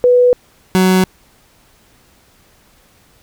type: tone pair in turn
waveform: sine / 30% pulse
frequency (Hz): 493.2 / 186.19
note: B4 / F#3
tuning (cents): -2 / +11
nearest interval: octave + perfect fourth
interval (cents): 1687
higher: first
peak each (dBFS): -6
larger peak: neither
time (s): 0.04-0.33 / 0.75-1.04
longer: neither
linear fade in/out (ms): 0
effects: pink hiss -51 dBFS RMS until 3.22 s